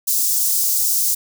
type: high-pass noise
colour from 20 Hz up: white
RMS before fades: -18 dBFS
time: 0.07-1.15 s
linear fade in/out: 10 ms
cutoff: 5500 Hz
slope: 24 dB/octave
effects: none